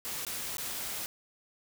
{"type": "noise with dropouts", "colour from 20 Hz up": "white", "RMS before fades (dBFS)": -37, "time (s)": [0.05, 1.06], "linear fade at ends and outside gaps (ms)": 0, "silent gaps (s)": [[0.25, 0.267], [0.57, 0.582]], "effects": []}